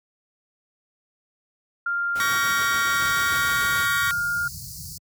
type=tone with pitch glide; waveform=sine; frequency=1396.9 to 1413.1 Hz; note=F6 to F6; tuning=0 to +20 cents; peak=-22 dBFS; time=1.86-4.48 s; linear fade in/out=5 ms; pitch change=+20 cents; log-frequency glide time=3-3.62 s
type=noise with tremolo; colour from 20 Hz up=pink; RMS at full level=-36 dBFS; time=2.15-3.86 s; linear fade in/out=10 ms; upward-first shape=sine; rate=6.9 Hz; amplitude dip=35%
type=chord; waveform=sawtooth; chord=G diminished; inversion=second; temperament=just; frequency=1128.9 / 1568 / 1881.6 Hz; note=Db6 / G6 / Bb6; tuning=+31 / 0 / +16 cents; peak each=-23 / -28 / -23 dBFS; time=2.2-4.11 s; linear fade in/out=0 ms
type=band-stop noise; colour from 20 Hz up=pink; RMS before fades=-35 dBFS; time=2.94-4.98 s; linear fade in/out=5 ms; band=170 to 4400 Hz; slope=96 dB/octave
effects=high-pass 80 Hz 12 dB/octave